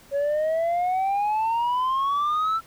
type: exponential sweep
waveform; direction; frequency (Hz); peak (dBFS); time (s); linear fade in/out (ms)
sine; up; 554.4 to 1344; -18; 0.11-2.61; 50
effects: tanh soft clip ceiling -20 dBFS + pink hiss -52 dBFS RMS until 2.66 s